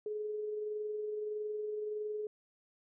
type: tone with amplitude modulation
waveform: sine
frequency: 423.6 Hz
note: G#4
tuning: 34 cents sharp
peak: -34 dBFS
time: 0.06-2.27 s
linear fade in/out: 2 ms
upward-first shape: sine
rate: 21.6 Hz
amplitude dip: 30%
effects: none